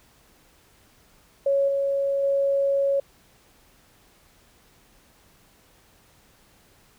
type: tone with level steps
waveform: sine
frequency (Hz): 554.4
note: C#5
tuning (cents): 0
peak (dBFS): -18 / -21 / -19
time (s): 1.46-3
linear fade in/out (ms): 5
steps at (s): 1.68 / 2.23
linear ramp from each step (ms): 5
effects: pink hiss -58 dBFS RMS until 6.98 s